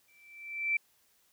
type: tone with exponential growth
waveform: sine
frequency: 2334 Hz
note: D7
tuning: 11 cents flat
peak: -24 dBFS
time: 0.08-0.77 s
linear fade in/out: 5 ms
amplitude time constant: 150 ms
effects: white hiss -69 dBFS RMS until 1.32 s